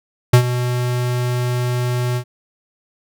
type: tone with ADSR envelope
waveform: square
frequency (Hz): 123.47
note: B2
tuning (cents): 0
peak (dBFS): -5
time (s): 0.33-2.24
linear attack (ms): 7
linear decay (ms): 84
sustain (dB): -13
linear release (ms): 76
effects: none